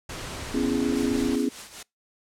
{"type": "noise", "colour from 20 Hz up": "pink", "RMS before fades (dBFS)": -35, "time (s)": [0.09, 1.36], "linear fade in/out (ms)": 5}
{"type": "chord", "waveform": "sine", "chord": "C# minor seventh", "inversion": "third", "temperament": "just", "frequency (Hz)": [249.5, 277.2, 332.6, 415.8], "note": ["B3", "C#4", "E4", "G#4"], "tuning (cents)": [18, 0, 16, 2], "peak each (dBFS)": [-26, -26, -30, -30], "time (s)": [0.54, 1.49], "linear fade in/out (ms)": 5}
{"type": "noise with tremolo", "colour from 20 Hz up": "white", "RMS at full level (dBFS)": -37, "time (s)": [0.95, 1.83], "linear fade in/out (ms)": 5, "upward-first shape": "triangle", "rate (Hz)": 5, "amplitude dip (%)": 70}
{"effects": ["noise-tail reverb RT60 0.2 s tail -26 dB re dry", "low-pass 9000 Hz 12 dB/octave"]}